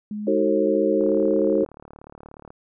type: tone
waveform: sine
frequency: 210 Hz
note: G#3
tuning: 19 cents sharp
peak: -27 dBFS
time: 0.11-1.63 s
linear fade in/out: 2 ms
type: chord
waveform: sine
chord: D# diminished seventh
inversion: none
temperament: just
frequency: 311.1 / 373.4 / 448 / 537.6 Hz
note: D#4 / F#4 / A4 / C5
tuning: 0 / +16 / +31 / +47 cents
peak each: -23 dBFS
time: 0.27-1.65 s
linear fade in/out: 5 ms
type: click train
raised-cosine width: 1 ms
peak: -28 dBFS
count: 56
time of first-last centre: 1.01-2.505 s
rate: 36.8 Hz
effects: none